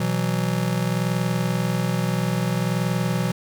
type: chord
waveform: square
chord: B suspended fourth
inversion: none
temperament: just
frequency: 123.47 / 164.63 / 185.21 Hz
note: B2 / E3 / F#3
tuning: 0 / -2 / +2 cents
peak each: -26 dBFS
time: 0-3.32 s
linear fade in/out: 5 ms
effects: none